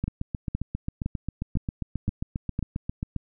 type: two click trains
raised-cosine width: 5 ms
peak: -14 / -16 dBFS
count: 6 / 24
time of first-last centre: 0.04-2.591 / 0.08-3.163 s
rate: 1.96 / 7.46 Hz
effects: none